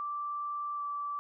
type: tone with pitch glide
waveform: sine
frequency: 1171 to 1160.9 Hz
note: D6 to D6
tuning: -5 to -20 cents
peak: -33 dBFS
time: 0-1.19 s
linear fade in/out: 0 ms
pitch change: -15 cents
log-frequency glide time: 0.75-0.82 s
effects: none